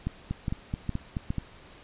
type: two click trains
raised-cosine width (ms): 5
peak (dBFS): -17 / -16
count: 6 / 4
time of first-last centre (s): 0.31-1.383 / 0.07-1.305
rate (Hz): 4.66 / 2.43
effects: pink hiss -51 dBFS RMS until 1.83 s + resampled to 8000 Hz